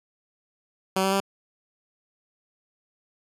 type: tone with pitch steps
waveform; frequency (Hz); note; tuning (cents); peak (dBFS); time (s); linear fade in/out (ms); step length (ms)
10% pulse; 190 / 192.99 / 196.02; F#3 / G3 / G3; +46 / -27 / 0; -13; 0.96-1.203; 5; 81
effects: resampled to 32000 Hz